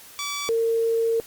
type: tone pair in turn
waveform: 10% pulse / sine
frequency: 1150 / 456.4 Hz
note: D6 / A#4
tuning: -37 / -37 cents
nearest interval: octave + major third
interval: 1600 cents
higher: first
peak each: -19 dBFS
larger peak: neither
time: 0.19-0.49 / 0.49-1.2 s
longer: second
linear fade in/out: 0 ms
effects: white hiss -46 dBFS RMS until 1.26 s + Opus 48 kbps